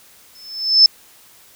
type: tone with exponential growth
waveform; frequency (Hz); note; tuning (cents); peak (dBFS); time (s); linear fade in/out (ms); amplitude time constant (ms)
sine; 5260; E8; -5; -3; 0.35-0.86; 2; 110
effects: white hiss -48 dBFS RMS until 1.55 s

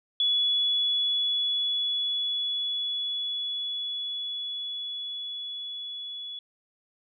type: tone with level ramp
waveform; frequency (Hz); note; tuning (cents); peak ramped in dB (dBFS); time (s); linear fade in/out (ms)
sine; 3402; G#7; +41; -21 to -35; 0.2-6.39; 2
effects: none

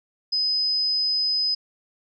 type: tone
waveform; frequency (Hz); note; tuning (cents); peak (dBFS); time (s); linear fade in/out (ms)
sine; 5030; D#8; +18; -20; 0.32-1.55; 10
effects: none

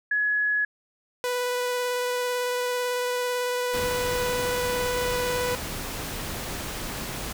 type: tone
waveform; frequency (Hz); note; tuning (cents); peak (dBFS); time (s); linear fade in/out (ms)
sine; 1689; G#6; +29; -21; 0.11-0.65; 5
type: tone with vibrato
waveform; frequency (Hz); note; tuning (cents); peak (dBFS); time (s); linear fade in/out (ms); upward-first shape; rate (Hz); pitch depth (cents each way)
sawtooth; 493.9; B4; 0; -21; 1.24-5.55; 0; square; 18; 8
type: noise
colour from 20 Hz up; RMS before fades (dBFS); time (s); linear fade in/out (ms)
pink; -33; 3.73-7.33; 10
effects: none

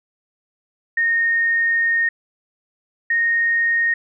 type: tone pair in turn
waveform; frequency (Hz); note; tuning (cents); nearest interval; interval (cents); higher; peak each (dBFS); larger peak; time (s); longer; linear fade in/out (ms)
sine; 1846 / 1855.4; A#6 / A#6; -17 / -9; unison; 8; second; -15; neither; 0.97-2.09 / 3.1-3.94; first; 5
effects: none

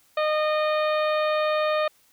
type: harmonic tone with a mistuned harmonic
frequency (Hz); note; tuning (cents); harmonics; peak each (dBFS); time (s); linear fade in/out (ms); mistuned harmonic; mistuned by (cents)
613; D#5; -26; 1 / 2 / 3 / 4 / 5 / 6 / 7; -22 / -27 / -34 / -34 / -41 / -38 / -43; 0.17-1.88; 5; 7; +22
effects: white hiss -61 dBFS RMS until 2.12 s

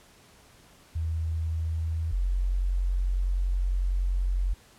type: tone pair in turn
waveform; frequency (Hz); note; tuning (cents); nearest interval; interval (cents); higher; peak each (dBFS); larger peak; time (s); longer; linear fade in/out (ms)
sine; 80.9 / 45.4; E2 / F#1; -32 / -32; minor seventh; 1000; first; -26 / -23; second; 0.95-2.12 / 2.12-4.54; second; 10
effects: pink hiss -56 dBFS RMS until 4.78 s + low-pass 12000 Hz 12 dB/octave

